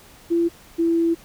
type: tone pair in turn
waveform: sine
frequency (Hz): 338.8 / 333.7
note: E4 / E4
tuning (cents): +48 / +21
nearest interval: unison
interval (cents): 27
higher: first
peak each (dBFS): -16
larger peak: neither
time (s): 0.3-0.49 / 0.78-1.15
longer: second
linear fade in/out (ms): 20
effects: pink hiss -48 dBFS RMS until 1.24 s